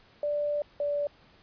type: tone pair in turn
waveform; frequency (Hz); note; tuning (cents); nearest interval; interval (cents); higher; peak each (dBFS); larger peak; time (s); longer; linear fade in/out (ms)
sine; 587.3 / 580.2; D5 / D5; 0 / -21; unison; 21; first; -26; neither; 0.23-0.62 / 0.8-1.07; first; 2
effects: pink hiss -59 dBFS RMS until 1.42 s + resampled to 11025 Hz